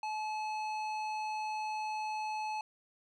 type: tone with low-pass filter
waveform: square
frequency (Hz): 860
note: A5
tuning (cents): -40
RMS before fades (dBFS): -37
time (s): 0.03-2.61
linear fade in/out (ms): 2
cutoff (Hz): 4600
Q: 0.72
effects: none